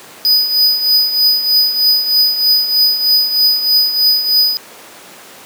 square tone with tremolo, 4975 Hz, D#8, 1 cent flat, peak -7 dBFS, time 0.25-4.57 s, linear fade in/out 0 ms, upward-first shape triangle, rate 3.2 Hz, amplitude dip 70%, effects pink hiss -36 dBFS RMS until 5.45 s + high-pass 300 Hz 12 dB/octave

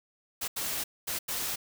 white noise bursts at uneven times, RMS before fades -33 dBFS, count 4, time 0.41-0.48 / 0.56-0.84 / 1.07-1.19 / 1.28-1.56 s, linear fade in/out 10 ms, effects none

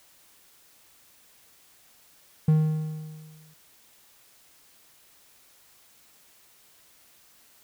triangle tone with exponential decay, 155.56 Hz, D#3, in tune, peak -13 dBFS, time 2.48-3.54 s, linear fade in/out 5 ms, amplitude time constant 230 ms, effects white hiss -58 dBFS RMS until 7.63 s

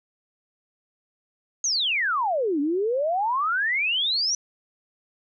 sine exponential two-way sweep, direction down then up, 6645 to 277.2 to 5980 Hz, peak -21 dBFS, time 1.64-4.35 s, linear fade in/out 2 ms, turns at 2.6 s, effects none

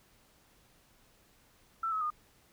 sine tone with pitch steps, 1333 / 1283 / 1223 Hz, E6 / E6 / D#6, +19 / -47 / -30 cents, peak -30 dBFS, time 1.83-2.103 s, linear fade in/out 5 ms, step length 91 ms, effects pink hiss -65 dBFS RMS until 2.52 s

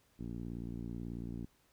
10% pulse tone with low-pass filter, 58.27 Hz, A#1, in tune, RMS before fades -42 dBFS, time 0.19-1.46 s, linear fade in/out 10 ms, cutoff 270 Hz, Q 1.4, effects pink hiss -71 dBFS RMS until 1.72 s

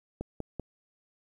click train, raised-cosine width 2 ms, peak -21 dBFS, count 3, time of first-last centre 0.21-0.597 s, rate 5.17 Hz, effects 10-bit

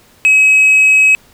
sine tone with tanh clipping, 2550 Hz, D#7, 42 cents sharp, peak -6 dBFS, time 0.25-1.15 s, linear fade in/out 0 ms, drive 3 dB, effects pink hiss -47 dBFS RMS until 1.33 s

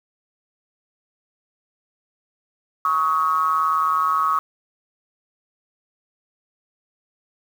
triangle ring-modulated tone, 79.6 Hz, D#2, 40 cents sharp, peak -12 dBFS, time 2.85-4.39 s, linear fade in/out 0 ms, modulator 1190 Hz, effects 7-bit

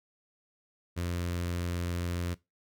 sawtooth tone with notch filter, 87.31 Hz, F2, in tune, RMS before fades -33 dBFS, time 0.96-2.35 s, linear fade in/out 20 ms, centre 790 Hz, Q 1.9, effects noise-tail reverb RT60 0.2 s tail -19 dB re dry

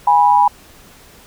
sine tone pair together, 823 / 978.7 Hz, G#5 / B5, -16 / -16 cents, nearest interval minor third, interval 300 cents, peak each -11 dBFS, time 0.07-0.48 s, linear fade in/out 5 ms, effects pink hiss -44 dBFS RMS until 1.26 s

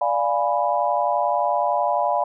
sine chord, D diminished seventh, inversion none, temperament equal, 587.3 / 698.5 / 830.6 / 987.8 Hz, D5 / F5 / Ab5 / Cb6, 0 / 0 / 0 / 0 cents, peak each -24 / -23 / -24 / -24 dBFS, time 0.01-2.24 s, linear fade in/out 5 ms, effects none

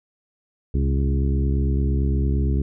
harmonic tone with a mistuned harmonic, 68.8 Hz, C#2, 12 cents flat, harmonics 1 / 2 / 3 / 4 / 5 / 6, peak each -19 / -25 / -29 / -31 / -33 / -35 dBFS, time 0.74-2.62 s, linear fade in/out 5 ms, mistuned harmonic 2, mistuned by -49 cents, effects none

